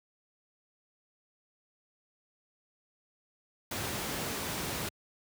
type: noise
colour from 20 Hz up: pink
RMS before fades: -35 dBFS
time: 3.71-4.89 s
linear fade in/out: 5 ms
effects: high-pass 80 Hz 12 dB/octave